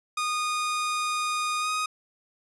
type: tone with pitch glide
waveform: sawtooth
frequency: 1230 to 1249.3 Hz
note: D#6 to D#6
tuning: -20 to +7 cents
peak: -22 dBFS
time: 0.17-1.86 s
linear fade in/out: 5 ms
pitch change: +27 cents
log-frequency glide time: 1.6-1.69 s
effects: resampled to 24000 Hz